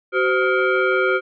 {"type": "tone with frequency modulation", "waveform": "sine", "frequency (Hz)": 516, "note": "C5", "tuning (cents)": -24, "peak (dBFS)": -15, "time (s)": [0.12, 1.21], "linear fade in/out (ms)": 50, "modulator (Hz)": 894, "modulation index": 1.6, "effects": []}